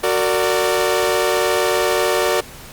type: chord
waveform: sawtooth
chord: Gb augmented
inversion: none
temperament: equal with one note detuned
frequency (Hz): 370 / 458.2 / 587.3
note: Gb4 / Bb4 / D5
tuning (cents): 0 / -30 / 0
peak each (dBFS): -16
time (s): 0.03-2.41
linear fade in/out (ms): 10
effects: pink hiss -38 dBFS RMS until 2.72 s + Opus 48 kbps